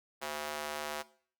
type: tone with high-pass filter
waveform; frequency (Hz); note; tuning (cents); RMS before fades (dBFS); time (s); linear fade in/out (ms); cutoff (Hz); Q
square; 74.7; D2; +30; -39; 0.21-1.03; 20; 670; 0.87
effects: noise-tail reverb RT60 0.5 s tail -19 dB re dry + Opus 48 kbps